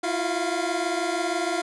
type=tone cluster; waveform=25% pulse; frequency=330.2 / 356.5 / 695 Hz; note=E4 / F4 / F5; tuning=+3 / +36 / -9 cents; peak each=-25 dBFS; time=0.03-1.62 s; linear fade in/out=10 ms; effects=resampled to 24000 Hz